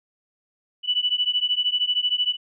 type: beating tone pair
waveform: sine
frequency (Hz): 2960 / 2973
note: F#7 / F#7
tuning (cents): 0 / +8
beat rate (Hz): 13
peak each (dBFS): -23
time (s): 0.83-2.37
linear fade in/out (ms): 50
effects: none